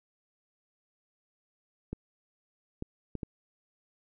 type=clicks; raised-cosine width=3 ms; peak=-22 dBFS; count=4; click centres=1.93 / 2.824 / 3.153 / 3.232 s; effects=none